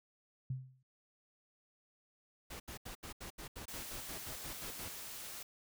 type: tone with exponential decay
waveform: sine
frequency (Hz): 130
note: C3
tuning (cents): -11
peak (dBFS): -33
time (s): 0.5-0.83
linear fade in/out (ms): 5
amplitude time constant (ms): 70
type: noise bursts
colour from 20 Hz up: pink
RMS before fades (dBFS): -47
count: 14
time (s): 2.5-4.888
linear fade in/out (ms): 10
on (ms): 100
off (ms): 76
type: noise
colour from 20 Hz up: white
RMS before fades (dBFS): -47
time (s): 3.68-5.43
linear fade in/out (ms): 5
effects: none